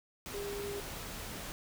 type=tone in noise; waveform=sine; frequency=404.6 Hz; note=G#4; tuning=45 cents flat; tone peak=-38 dBFS; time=0.34-0.8 s; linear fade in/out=0 ms; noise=pink; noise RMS=-43 dBFS; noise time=0.26-1.52 s; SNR=+2 dB; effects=none